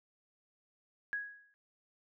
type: tone with exponential decay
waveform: sine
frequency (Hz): 1661.2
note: G#6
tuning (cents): 0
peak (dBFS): -31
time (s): 1.13-1.54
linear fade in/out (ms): 0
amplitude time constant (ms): 89
effects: none